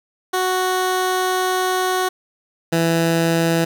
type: tone pair in turn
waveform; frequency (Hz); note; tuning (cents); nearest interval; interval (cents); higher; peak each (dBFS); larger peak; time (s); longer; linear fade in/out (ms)
15% pulse; 370 / 165.91; F#4 / E3; 0 / +11; octave + major second; 1389; first; -11 / -9; second; 0.33-2.09 / 2.72-3.65; first; 10
effects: none